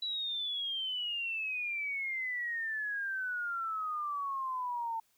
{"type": "exponential sweep", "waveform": "sine", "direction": "down", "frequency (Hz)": [3951, 895], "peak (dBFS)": -33, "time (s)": [0.02, 5], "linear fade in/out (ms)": 5, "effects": ["white hiss -72 dBFS RMS until 5.17 s"]}